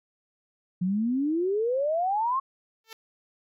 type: exponential sweep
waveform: sine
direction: up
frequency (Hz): 174.61 to 1100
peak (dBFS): -23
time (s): 0.81-2.4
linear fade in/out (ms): 10
type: tone with exponential growth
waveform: 5% pulse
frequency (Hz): 446.3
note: A4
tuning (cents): +25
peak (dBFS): -26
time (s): 2.84-2.93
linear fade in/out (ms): 2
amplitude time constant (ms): 19
effects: none